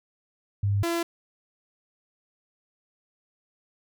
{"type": "tone pair in turn", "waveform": ["sine", "sawtooth"], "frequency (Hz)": [100.6, 338.4], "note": ["G2", "E4"], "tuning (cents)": [45, 45], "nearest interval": "octave + major sixth", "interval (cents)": 2100, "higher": "second", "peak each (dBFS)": -21, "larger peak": "neither", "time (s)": [[0.63, 0.83], [0.83, 1.03]], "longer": "neither", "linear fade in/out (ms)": 5, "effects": []}